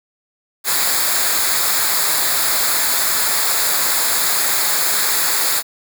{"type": "noise with comb filter", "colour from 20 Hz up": "white", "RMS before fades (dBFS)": -17, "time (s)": [0.64, 5.63], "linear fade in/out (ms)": 50, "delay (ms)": 0.34, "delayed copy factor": -0.7, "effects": []}